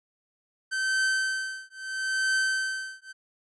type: tone with tremolo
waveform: 45% pulse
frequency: 1544 Hz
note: G6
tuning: 27 cents flat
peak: -22 dBFS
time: 0.71-3.13 s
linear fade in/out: 20 ms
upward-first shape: triangle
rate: 0.76 Hz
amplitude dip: 100%
effects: resampled to 22050 Hz